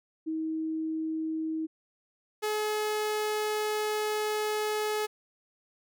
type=tone pair in turn; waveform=sine / sawtooth; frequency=318 / 425.6 Hz; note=D#4 / G#4; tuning=+38 / +42 cents; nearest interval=perfect fourth; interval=504 cents; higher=second; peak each=-29 / -24 dBFS; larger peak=second; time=0.26-1.67 / 2.42-5.07 s; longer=second; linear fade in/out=20 ms; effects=none